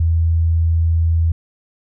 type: tone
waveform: sine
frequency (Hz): 82.41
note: E2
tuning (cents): 0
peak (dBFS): -12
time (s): 0-1.32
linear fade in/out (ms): 5
effects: none